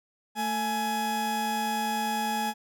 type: tone pair together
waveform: 40% pulse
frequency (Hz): 222.5 / 840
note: A3 / G#5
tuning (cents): +20 / +19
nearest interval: octave + major seventh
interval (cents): 2299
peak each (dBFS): -32 / -27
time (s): 0.35-2.54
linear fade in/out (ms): 50
effects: none